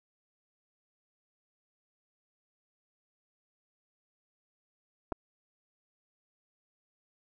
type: clicks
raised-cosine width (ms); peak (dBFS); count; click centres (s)
1; -20; 2; 5.121 / 5.124
effects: none